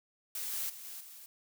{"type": "noise with level steps", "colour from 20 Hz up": "blue", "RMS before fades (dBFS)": [-38, -36, -48, -45, -51], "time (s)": [0.35, 1.26], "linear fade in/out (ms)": 2, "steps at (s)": [0.52, 0.69, 0.84, 1], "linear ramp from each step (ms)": 10, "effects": []}